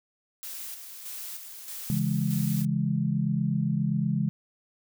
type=noise with tremolo; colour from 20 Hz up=blue; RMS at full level=-38 dBFS; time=0.43-2.65 s; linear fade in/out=0 ms; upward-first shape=square; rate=1.6 Hz; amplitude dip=45%
type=chord; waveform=sine; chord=C# minor; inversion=none; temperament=just; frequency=138.59 / 166.31 / 207.9 Hz; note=C#3 / E3 / G#3; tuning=0 / +16 / +2 cents; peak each=-28 / -28 / -28 dBFS; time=1.9-4.29 s; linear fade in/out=0 ms
effects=none